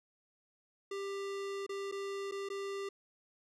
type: tone with dropouts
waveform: square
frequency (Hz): 395.6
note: G4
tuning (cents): +16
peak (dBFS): -38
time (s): 0.91-2.89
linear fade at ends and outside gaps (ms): 5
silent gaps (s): 1.665-1.692 / 1.915-1.922 / 2.313-2.32 / 2.489-2.5
effects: low-pass 7000 Hz 12 dB/octave